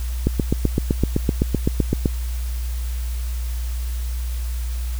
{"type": "click train", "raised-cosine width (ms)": 3, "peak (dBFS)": -4, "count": 15, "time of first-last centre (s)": [0.27, 2.058], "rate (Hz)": 7.83, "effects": ["added 60 Hz sine -22 dBFS peak until 4.99 s", "white hiss -40 dBFS RMS until 4.99 s"]}